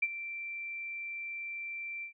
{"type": "tone with ADSR envelope", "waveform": "sine", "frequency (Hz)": 2349, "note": "D7", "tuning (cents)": 0, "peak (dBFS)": -24, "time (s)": [0.02, 2.13], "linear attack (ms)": 9, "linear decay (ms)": 41, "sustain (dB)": -13, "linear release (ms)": 100, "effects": []}